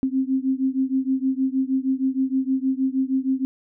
sine beating tone pair, 261.6 / 268 Hz, C4 / C4, 0 / +42 cents, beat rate 6.4 Hz, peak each -22 / -23 dBFS, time 0.03-3.45 s, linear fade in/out 0 ms, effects none

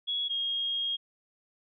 sine tone pair in turn, 3349 / 3256 Hz, G#7 / G#7, +14 / -35 cents, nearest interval unison, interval 49 cents, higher first, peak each -28 dBFS, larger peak neither, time 0.07-0.29 / 0.29-0.97 s, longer second, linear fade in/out 20 ms, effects none

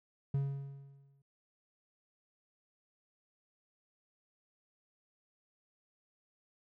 triangle tone with exponential decay, 138.59 Hz, C#3, in tune, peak -26 dBFS, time 0.34-1.22 s, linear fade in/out 5 ms, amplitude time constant 190 ms, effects none

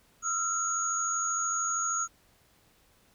sine tone cluster, 1282 / 1375 / 6690 Hz, E6 / F6 / G#8, -49 / -27 / +12 cents, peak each -35 / -34 / -29 dBFS, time 0.22-2.08 s, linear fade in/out 50 ms, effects pink hiss -64 dBFS RMS until 3.14 s

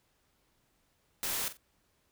white noise with echo, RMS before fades -34 dBFS, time 1.23-1.48 s, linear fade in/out 0 ms, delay 45 ms, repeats 2, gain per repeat -12 dB, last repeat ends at 1.57 s, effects pink hiss -73 dBFS RMS until 2.11 s

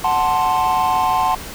triangle chord, F# diminished, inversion none, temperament equal, 740 / 880 / 1046.5 Hz, F#5 / A5 / C6, 0 / 0 / 0 cents, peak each -16 dBFS, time 0.04-1.35 s, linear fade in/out 5 ms, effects tanh soft clip ceiling -8 dBFS + pink hiss -32 dBFS RMS until 1.54 s

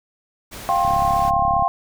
pink noise, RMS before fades -35 dBFS, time 0.51-1.31 s, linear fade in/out 20 ms
sine chord, F suspended second, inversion none, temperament equal with one note detuned, 698.5 / 784 / 1064.2 Hz, F5 / G5 / C6, 0 / 0 / +29 cents, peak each -20 dBFS, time 0.69-1.68 s, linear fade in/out 0 ms
click train, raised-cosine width 5 ms, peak -17 dBFS, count 28, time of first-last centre 0.85-1.624 s, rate 34.9 Hz
effects none

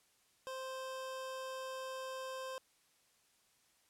25% pulse tone, 523 Hz, C5, 1 cent flat, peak -38 dBFS, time 0.47-2.58 s, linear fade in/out 0 ms, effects white hiss -72 dBFS RMS until 3.89 s + low-pass 11000 Hz 12 dB/octave

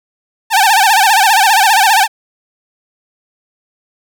sawtooth tone with vibrato, 830.6 Hz, G#5, in tune, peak -3 dBFS, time 0.5-2.08 s, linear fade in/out 50 ms, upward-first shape sine, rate 15 Hz, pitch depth 170 cents each way, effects none

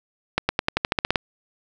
accelerating click train, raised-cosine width 0.3 ms, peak -3 dBFS, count 11, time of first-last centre 0.38-1.158 s, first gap 110 ms, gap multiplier 0.92, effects none

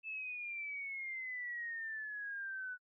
sine exponential sweep, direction down, 2637 to 1480 Hz, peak -40 dBFS, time 0.03-2.78 s, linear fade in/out 50 ms, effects noise-tail reverb RT60 0.1 s tail -23 dB re dry

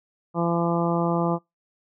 harmonic tone, 170 Hz, F3, 46 cents flat, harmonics 1 / 2 / 3 / 4 / 5 / 6 / 7, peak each -24 / -27 / -29 / -30 / -31 / -32 / -32 dBFS, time 0.34-1.39 s, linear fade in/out 50 ms, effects noise-tail reverb RT60 0.2 s tail -26 dB re dry

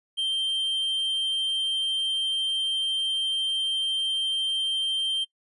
triangle tone, 3147 Hz, G7, 6 cents sharp, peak -22 dBFS, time 0.17-5.25 s, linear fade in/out 20 ms, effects noise-tail reverb RT60 0.1 s tail -21 dB re dry + resampled to 24000 Hz

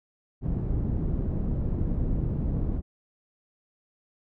pink low-pass noise, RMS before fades -27 dBFS, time 0.41-2.82 s, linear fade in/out 50 ms, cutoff 240 Hz, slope 12 dB/octave, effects none

